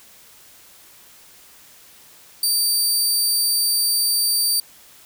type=tone; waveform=20% pulse; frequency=4641 Hz; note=D8; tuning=21 cents flat; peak=-11 dBFS; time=2.43-4.6 s; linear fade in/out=2 ms; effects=white hiss -48 dBFS RMS until 5.05 s